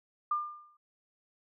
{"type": "tone with exponential decay", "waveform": "sine", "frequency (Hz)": 1200, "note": "D6", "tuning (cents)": 37, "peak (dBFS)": -25, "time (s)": [0.31, 0.77], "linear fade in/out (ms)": 5, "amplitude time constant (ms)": 100, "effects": []}